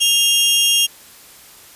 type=tone pair together; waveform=sawtooth; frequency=2801 / 3247 Hz; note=F7 / G#7; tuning=+4 / -40 cents; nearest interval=minor third; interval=256 cents; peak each=-12 dBFS; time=0-0.87 s; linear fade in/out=20 ms; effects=white hiss -43 dBFS RMS until 1.75 s + resampled to 32000 Hz